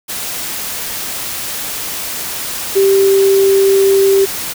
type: tone in noise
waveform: sine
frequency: 390.6 Hz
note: G4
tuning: 6 cents flat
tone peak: -7 dBFS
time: 2.75-4.26 s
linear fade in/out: 20 ms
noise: white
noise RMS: -22 dBFS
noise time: 0.08-4.54 s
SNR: +12 dB
effects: none